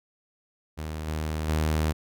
sawtooth tone with level steps, 77.78 Hz, D#2, in tune, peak -28 / -24 / -19 dBFS, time 0.77-1.93 s, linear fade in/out 20 ms, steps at 1.07 / 1.48 s, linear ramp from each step 10 ms, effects none

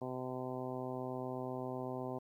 harmonic tone, 127.9 Hz, C3, 39 cents flat, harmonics 1 / 2 / 3 / 4 / 5 / 6 / 7 / 8, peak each -46 / -44 / -44 / -47 / -46 / -49 / -50 / -52 dBFS, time 0.01-2.19 s, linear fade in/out 10 ms, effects 12-bit

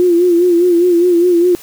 sine tone with vibrato, 350 Hz, F4, 4 cents sharp, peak -7 dBFS, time 0-1.55 s, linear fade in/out 0 ms, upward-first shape sine, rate 4.9 Hz, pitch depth 61 cents each way, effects white hiss -37 dBFS RMS until 1.62 s

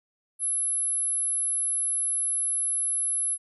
sine tone, 11000 Hz, F9, 27 cents flat, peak -24 dBFS, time 0.39-3.38 s, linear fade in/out 50 ms, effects none

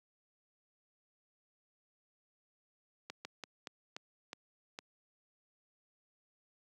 slowing click train, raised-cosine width 0.2 ms, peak -25 dBFS, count 7, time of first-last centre 3.1-4.789 s, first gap 150 ms, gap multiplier 1.25, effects high-pass 200 Hz 12 dB/octave

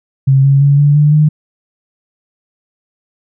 sine tone with pitch steps, 135 / 138.24 / 141.55 / 144.94 / 148.41 / 151.97 Hz, C#3 / C#3 / C#3 / D3 / D3 / D#3, -45 / -4 / +37 / -22 / +19 / -40 cents, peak -5 dBFS, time 0.27-1.29 s, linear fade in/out 10 ms, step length 170 ms, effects none

